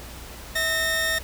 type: tone pair together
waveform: sawtooth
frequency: 648.4 / 1834 Hz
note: E5 / A#6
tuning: -29 / -29 cents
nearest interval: octave + tritone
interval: 1800 cents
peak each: -26 / -19 dBFS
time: 0.55-1.19 s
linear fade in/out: 10 ms
effects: added 60 Hz sine -41 dBFS peak until 1.23 s + pink hiss -41 dBFS RMS until 1.23 s